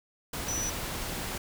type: tone in noise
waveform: sine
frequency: 5920 Hz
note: F#8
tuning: in tune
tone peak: -31 dBFS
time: 0.48-0.7 s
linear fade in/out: 5 ms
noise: pink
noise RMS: -35 dBFS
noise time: 0.33-1.38 s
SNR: +1 dB
effects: none